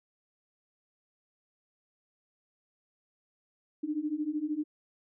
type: beating tone pair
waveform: sine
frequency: 294.5 / 307.5 Hz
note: D4 / D#4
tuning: +5 / -20 cents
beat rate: 13 Hz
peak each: -34 / -32 dBFS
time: 3.83-4.64 s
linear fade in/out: 10 ms
effects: none